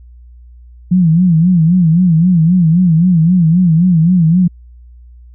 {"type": "tone with vibrato", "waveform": "sine", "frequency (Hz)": 171.1, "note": "F3", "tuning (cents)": -35, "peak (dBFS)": -6, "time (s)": [0.91, 4.48], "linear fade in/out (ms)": 10, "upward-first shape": "sine", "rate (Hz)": 3.8, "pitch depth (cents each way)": 140, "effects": ["added 60 Hz sine -35 dBFS peak until 5.34 s"]}